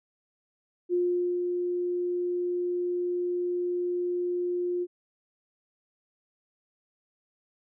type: tone with ADSR envelope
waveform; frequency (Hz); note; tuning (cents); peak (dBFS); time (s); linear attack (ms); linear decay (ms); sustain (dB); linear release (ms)
sine; 354.6; F4; +26; -22; 0.89-4.87; 44; 460; -4; 46
effects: none